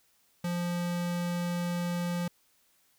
square tone, 174.61 Hz, F3, in tune, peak -30 dBFS, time 0.44-2.28 s, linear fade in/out 5 ms, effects white hiss -68 dBFS RMS until 2.98 s

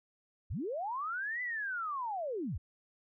sine linear two-way sweep, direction up then down, 49 to 2017 to 49 Hz, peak -34 dBFS, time 0.5-2.58 s, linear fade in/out 10 ms, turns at 1.42 s, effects none

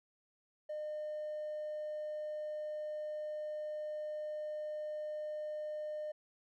triangle tone, 607 Hz, D#5, 43 cents flat, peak -35 dBFS, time 0.69-6.12 s, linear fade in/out 10 ms, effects tanh soft clip ceiling -34 dBFS

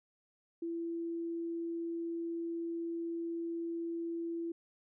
sine tone, 335.5 Hz, E4, 31 cents sharp, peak -35 dBFS, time 0.62-4.52 s, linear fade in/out 5 ms, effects none

